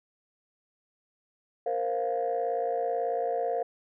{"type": "chord", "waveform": "sine", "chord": "Bb suspended second", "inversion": "none", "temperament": "just", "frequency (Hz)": [466.2, 524.4, 699.2], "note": ["Bb4", "C5", "F5"], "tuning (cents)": [0, 4, 2], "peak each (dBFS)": [-30, -31, -29], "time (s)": [1.66, 3.63], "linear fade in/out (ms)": 5, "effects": ["tanh soft clip ceiling -20 dBFS"]}